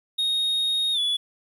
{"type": "tone with pitch glide", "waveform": "triangle", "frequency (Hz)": [3729, 3420], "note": ["A#7", "A7"], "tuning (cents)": [0, -50], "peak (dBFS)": -20, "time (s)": [0.18, 1.17], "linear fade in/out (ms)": 10, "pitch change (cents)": -150, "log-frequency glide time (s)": [0.93, 0.99], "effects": ["9-bit"]}